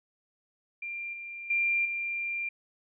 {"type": "tone with level steps", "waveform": "sine", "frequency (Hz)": 2382, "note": "D7", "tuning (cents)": 24, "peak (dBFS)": [-34, -38, -24, -30], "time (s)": [0.82, 2.49], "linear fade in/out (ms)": 5, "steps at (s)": [1.13, 1.5, 1.85], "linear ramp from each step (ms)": 5, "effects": []}